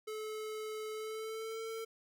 square tone with pitch glide, 432.3 to 448.6 Hz, A4 to A4, -31 to +34 cents, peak -40 dBFS, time 0.07-1.85 s, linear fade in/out 10 ms, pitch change +65 cents, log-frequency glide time 0.92-1.62 s, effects none

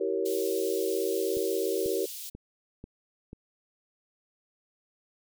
sine chord, E diminished seventh, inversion none, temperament equal with one note detuned, 329.6 / 386.4 / 466.2 / 554.4 Hz, E4 / G4 / Bb4 / Db5, 0 / -25 / 0 / 0 cents, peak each -35 / -29 / -31 / -35 dBFS, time 0-2.06 s, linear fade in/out 10 ms
white high-pass noise, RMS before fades -40 dBFS, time 0.25-2.3 s, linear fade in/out 10 ms, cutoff 3100 Hz, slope 24 dB/octave
click train, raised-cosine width 3 ms, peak -29 dBFS, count 5, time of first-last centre 1.37-3.331 s, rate 2.04 Hz
effects none

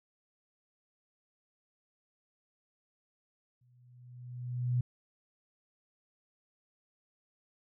sine tone with exponential growth, 123.47 Hz, B2, in tune, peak -25 dBFS, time 3.61-4.81 s, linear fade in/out 5 ms, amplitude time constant 260 ms, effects none

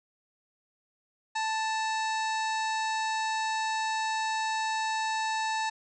harmonic tone with a mistuned harmonic, 880 Hz, A5, in tune, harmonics 1 / 2 / 3 / 4 / 5 / 6 / 7 / 8 / 9, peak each -29 / -35 / -39 / -41 / -43 / -45 / -46 / -47 / -48 dBFS, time 1.35-5.7 s, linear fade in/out 10 ms, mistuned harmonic 4, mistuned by +140 cents, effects none

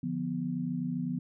sine chord, B diminished, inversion first, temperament equal, 146.83 / 174.61 / 246.9 Hz, D3 / F3 / B3, 0 / 0 / 0 cents, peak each -38 / -34 / -33 dBFS, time 0.03-1.19 s, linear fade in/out 5 ms, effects none

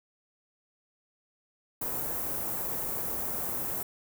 white band-stop noise, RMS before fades -33 dBFS, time 1.81-3.83 s, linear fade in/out 5 ms, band 920 to 15000 Hz, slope 12 dB/octave, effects none

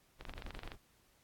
brown noise with tremolo, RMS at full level -44 dBFS, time 0.18-0.78 s, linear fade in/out 50 ms, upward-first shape triangle, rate 11 Hz, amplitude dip 95%
click train, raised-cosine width 0.3 ms, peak -30 dBFS, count 13, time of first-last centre 0.21-0.718 s, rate 23.6 Hz
effects pink hiss -70 dBFS RMS until 1.23 s + AAC 64 kbps

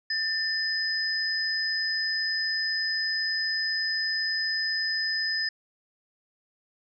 sine tone pair together, 1784 / 5039 Hz, A6 / D#8, +23 / +21 cents, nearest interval octave + tritone, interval 1798 cents, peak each -28 dBFS, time 0.1-5.49 s, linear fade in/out 5 ms, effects none

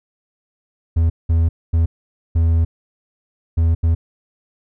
triangle tone bursts at uneven times, 82.41 Hz, E2, in tune, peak -10 dBFS, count 6, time 0.96-1.1 / 1.29-1.49 / 1.73-1.86 / 2.35-2.65 / 3.57-3.75 / 3.83-3.95 s, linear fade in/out 10 ms, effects none

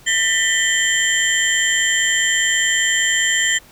sine tone cluster, 1795 / 1964 / 3120 / 7250 Hz, A6 / B6 / G7 / A#8, +34 / -10 / -9 / -49 cents, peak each -19 dBFS, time 0.06-3.59 s, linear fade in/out 20 ms, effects tanh soft clip ceiling -9 dBFS + pink hiss -47 dBFS RMS until 3.71 s

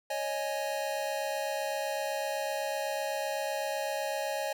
square chord, C# suspended second, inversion none, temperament equal, 554.4 / 622.3 / 830.6 Hz, C#5 / D#5 / G#5, 0 / 0 / 0 cents, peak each -36 / -36 / -37 dBFS, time 0.1-4.53 s, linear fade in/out 5 ms, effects none

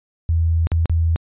sine tone with dropouts, 82.41 Hz, E2, in tune, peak -14 dBFS, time 0.29-1.16 s, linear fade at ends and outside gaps 0 ms, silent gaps 0.67-0.718 / 0.857-0.896 s, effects resampled to 8000 Hz

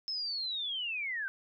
sine linear sweep, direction down, 5260 to 1512 Hz, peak -33 dBFS, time 0.08-1.28 s, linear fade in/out 0 ms, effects none

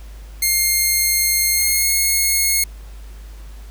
5% pulse tone with pitch glide, 2125 to 2163 Hz, C7 to C#7, +26 to -43 cents, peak -5 dBFS, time 0.42-2.64 s, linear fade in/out 5 ms, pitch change +31 cents, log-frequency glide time 1.54-1.89 s, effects added 51 Hz sine -33 dBFS peak until 3.7 s + pink hiss -48 dBFS RMS until 3.7 s

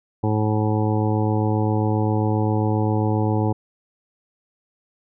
harmonic tone, 107.5 Hz, A2, 40 cents flat, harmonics 1 / 2 / 3 / 4 / 5 / 7 / 8 / 9, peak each -20 / -26 / -25 / -28 / -31 / -31 / -30 / -36 dBFS, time 0.23-3.53 s, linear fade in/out 10 ms, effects none

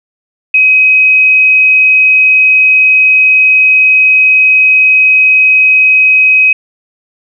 sine tone, 2531 Hz, D#7, 29 cents sharp, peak -3 dBFS, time 0.54-6.53 s, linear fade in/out 5 ms, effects none

